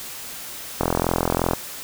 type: click train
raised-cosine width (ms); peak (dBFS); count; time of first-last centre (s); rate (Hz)
1; -5; 32; 0.81-1.534; 42.8
effects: white hiss -35 dBFS RMS until 1.83 s